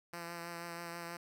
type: tone with vibrato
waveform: 5% pulse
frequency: 170.6 Hz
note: F3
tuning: 40 cents flat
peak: -31 dBFS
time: 0.13-1.17 s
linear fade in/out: 5 ms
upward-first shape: triangle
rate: 6.2 Hz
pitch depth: 21 cents each way
effects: none